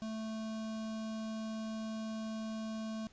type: tone with notch filter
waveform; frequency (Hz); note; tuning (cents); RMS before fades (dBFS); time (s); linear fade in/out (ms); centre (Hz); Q
square; 220; A3; 0; -40; 0.02-3.07; 0; 2000; 1.7
effects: pink hiss -64 dBFS RMS until 3.12 s + resampled to 16000 Hz